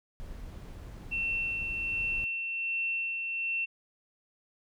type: noise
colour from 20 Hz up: brown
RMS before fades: -43 dBFS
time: 0.2-2.24 s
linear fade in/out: 0 ms
type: tone with tremolo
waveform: sine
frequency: 2700 Hz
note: E7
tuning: 41 cents sharp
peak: -28 dBFS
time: 1.11-3.66 s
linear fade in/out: 20 ms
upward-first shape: sine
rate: 1.3 Hz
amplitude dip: 35%
effects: none